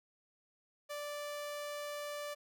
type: tone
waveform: sawtooth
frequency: 586 Hz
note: D5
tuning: 4 cents flat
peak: -36 dBFS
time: 0.89-2.35 s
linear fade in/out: 20 ms
effects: none